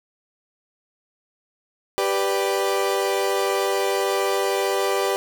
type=chord; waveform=30% pulse; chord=G major; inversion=none; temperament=equal; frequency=392 / 493.9 / 587.3 Hz; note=G4 / B4 / D5; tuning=0 / 0 / 0 cents; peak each=-20 / -23 / -24 dBFS; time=1.98-5.16 s; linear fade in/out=0 ms; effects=none